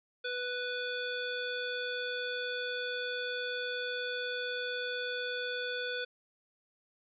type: harmonic tone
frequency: 494.2 Hz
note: B4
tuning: 1 cent sharp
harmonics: 1 / 3 / 5 / 7 / 9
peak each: -38 / -37 / -45 / -41 / -48 dBFS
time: 0.24-6.05 s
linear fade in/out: 10 ms
effects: none